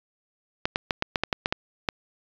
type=clicks; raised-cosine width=0.3 ms; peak=-7 dBFS; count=10; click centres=0.655 / 0.759 / 0.908 / 1.024 / 1.158 / 1.236 / 1.328 / 1.459 / 1.525 / 1.888 s; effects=resampled to 16000 Hz + 8-bit